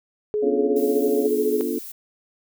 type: tone with pitch glide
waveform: sine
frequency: 422 to 425.9 Hz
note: G#4 to G#4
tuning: +28 to +44 cents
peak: -20 dBFS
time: 0.34-1.61 s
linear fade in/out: 0 ms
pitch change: +16 cents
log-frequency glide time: 0.59-0.91 s
type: harmonic tone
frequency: 138.59 Hz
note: C#3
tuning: in tune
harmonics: 2 / 3 / 4 / 5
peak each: -27 / -34 / -30 / -37 dBFS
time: 0.42-1.27 s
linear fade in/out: 10 ms
type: chord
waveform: sine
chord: B half-diminished seventh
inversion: none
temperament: equal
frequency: 246.9 / 293.7 / 349.2 / 440 Hz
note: B3 / D4 / F4 / A4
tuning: 0 / 0 / 0 / 0 cents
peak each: -28 dBFS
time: 0.43-1.79 s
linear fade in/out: 10 ms
type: noise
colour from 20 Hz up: violet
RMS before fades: -37 dBFS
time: 0.76-1.92 s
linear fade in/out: 5 ms
effects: none